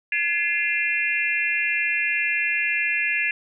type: tone cluster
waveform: sine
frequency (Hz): 1704 / 2086 / 2409 / 2701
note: G#6 / C7 / D7 / E7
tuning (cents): +44 / -6 / +43 / +42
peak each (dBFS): -26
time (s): 0.12-3.31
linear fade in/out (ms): 2
effects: none